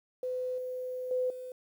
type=tone with level steps; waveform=sine; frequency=506 Hz; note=B4; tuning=42 cents sharp; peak=-31 / -34 / -27 / -39 dBFS; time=0.23-1.52 s; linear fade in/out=2 ms; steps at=0.58 / 1.11 / 1.3 s; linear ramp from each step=2 ms; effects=10-bit